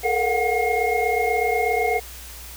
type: tone cluster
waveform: sine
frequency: 432.7 / 469.4 / 716 / 744 / 2147 Hz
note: A4 / A#4 / F5 / F#5 / C7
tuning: -29 / +12 / +43 / +9 / +44 cents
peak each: -25 dBFS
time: 0.03-2 s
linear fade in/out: 20 ms
effects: added 60 Hz sine -40 dBFS peak until 2.56 s + white hiss -40 dBFS RMS until 2.56 s